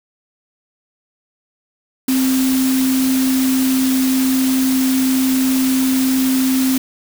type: tone in noise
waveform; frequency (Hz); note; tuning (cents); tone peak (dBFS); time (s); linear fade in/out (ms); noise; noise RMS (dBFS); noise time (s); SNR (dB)
sine; 261.6; C4; 0; -13; 2.08-6.78; 5; white; -24; 2.08-6.78; +8
effects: none